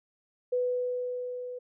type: tone with level ramp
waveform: sine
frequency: 496.3 Hz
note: B4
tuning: 8 cents sharp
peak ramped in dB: -24 to -36 dBFS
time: 0.52-1.59 s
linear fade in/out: 10 ms
effects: none